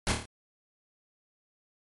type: noise with echo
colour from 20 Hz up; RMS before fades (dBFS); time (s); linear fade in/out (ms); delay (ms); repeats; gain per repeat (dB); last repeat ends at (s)
pink; -27; 0.07-0.12; 0; 27; 5; -4; 0.255
effects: MP3 48 kbps